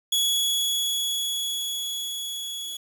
sawtooth tone with level ramp, 3368 Hz, G#7, 24 cents sharp, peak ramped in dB -17 to -29 dBFS, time 0.12-2.77 s, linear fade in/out 5 ms, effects 8-bit

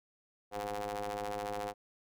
sawtooth ring-modulated tone, 103.83 Hz, G#2, in tune, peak -29 dBFS, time 0.51-1.74 s, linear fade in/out 50 ms, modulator 616 Hz, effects none

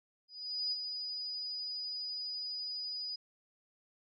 sine tone with ADSR envelope, 4944 Hz, D#8, 12 cents flat, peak -31 dBFS, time 0.28-3.16 s, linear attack 440 ms, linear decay 31 ms, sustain -6 dB, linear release 8 ms, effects none

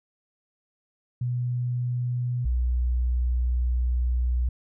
sine tone pair in turn, 123 / 61.29 Hz, B2 / B1, -7 / -13 cents, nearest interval octave, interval 1206 cents, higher first, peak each -24 / -21 dBFS, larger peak second, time 1.21-2.45 / 2.45-4.49 s, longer second, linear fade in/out 5 ms, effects none

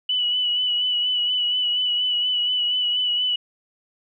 sine tone with vibrato, 2960 Hz, F#7, in tune, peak -19 dBFS, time 0.09-3.36 s, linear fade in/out 5 ms, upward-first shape sine, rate 4.2 Hz, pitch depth 29 cents each way, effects none

